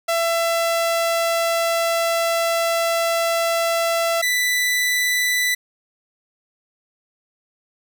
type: tone pair in turn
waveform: sawtooth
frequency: 670 / 1984.7 Hz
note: E5 / B6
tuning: +28 / +8 cents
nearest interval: octave + perfect fifth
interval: 1880 cents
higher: second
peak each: -14 dBFS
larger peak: neither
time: 0.08-4.22 / 4.22-5.55 s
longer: first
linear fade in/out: 10 ms
effects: none